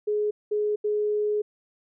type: tone bursts at uneven times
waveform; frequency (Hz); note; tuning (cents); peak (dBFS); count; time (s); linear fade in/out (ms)
sine; 419.8; G#4; +19; -22; 3; 0.07-0.31 / 0.51-0.76 / 0.84-1.42; 10
effects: none